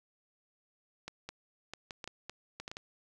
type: clicks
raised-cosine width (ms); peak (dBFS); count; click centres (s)
0.2; -24; 11; 1.08 / 1.29 / 1.736 / 1.908 / 2.042 / 2.076 / 2.296 / 2.6 / 2.679 / 2.715 / 2.769
effects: none